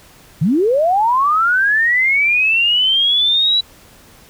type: linear sweep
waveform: sine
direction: up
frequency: 133 to 3951 Hz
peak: -11 dBFS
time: 0.41-3.61 s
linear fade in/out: 10 ms
effects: pink hiss -45 dBFS RMS until 4.29 s